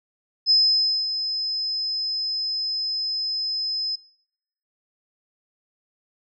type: tone with ADSR envelope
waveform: sine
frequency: 5100 Hz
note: D#8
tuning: 42 cents sharp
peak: -13 dBFS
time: 0.46-3.96 s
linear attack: 45 ms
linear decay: 560 ms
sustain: -10 dB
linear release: 11 ms
effects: noise-tail reverb RT60 0.8 s tail -26 dB re dry